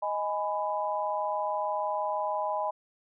sine chord, G# minor, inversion second, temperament just, 623 / 830.6 / 996.7 Hz, D#5 / G#5 / B5, +2 / 0 / +16 cents, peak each -32 dBFS, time 0.02-2.71 s, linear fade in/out 10 ms, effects none

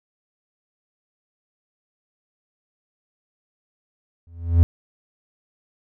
triangle tone with exponential growth, 84.5 Hz, E2, 43 cents sharp, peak -5 dBFS, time 4.27-4.63 s, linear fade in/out 0 ms, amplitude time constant 77 ms, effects none

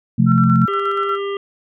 sine chord, F major, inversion second, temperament equal, 130.81 / 174.61 / 220 Hz, C3 / F3 / A3, 0 / 0 / 0 cents, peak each -15 dBFS, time 0.18-0.66 s, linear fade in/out 10 ms
sine tone with tremolo, 1352 Hz, E6, 43 cents sharp, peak -17 dBFS, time 0.26-1.19 s, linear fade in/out 50 ms, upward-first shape square, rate 8.4 Hz, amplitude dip 40%
harmonic tone, 398.5 Hz, G4, 28 cents sharp, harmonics 1 / 3 / 5 / 7 / 8, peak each -21 / -29 / -35 / -38 / -37 dBFS, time 0.68-1.37 s, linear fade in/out 2 ms
effects none

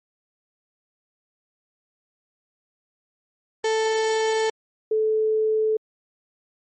35% pulse / sine tone pair in turn, 441.1 / 435.5 Hz, A4 / A4, +4 / -18 cents, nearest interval unison, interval 22 cents, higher first, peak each -18 dBFS, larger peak neither, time 3.64-4.5 / 4.91-5.77 s, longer neither, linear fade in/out 5 ms, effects MP3 32 kbps

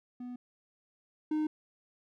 triangle tone pair in turn, 246.9 / 307.4 Hz, B3 / D#4, 0 / -21 cents, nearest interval major third, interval 379 cents, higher second, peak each -37 / -26 dBFS, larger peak second, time 0.2-0.36 / 1.31-1.47 s, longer neither, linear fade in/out 5 ms, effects none

